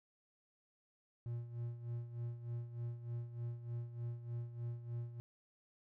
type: tone with tremolo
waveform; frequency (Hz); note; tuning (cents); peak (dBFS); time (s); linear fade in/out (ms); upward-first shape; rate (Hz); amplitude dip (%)
triangle; 118.6; A#2; +30; -36; 1.26-5.2; 0; sine; 3.3; 70
effects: none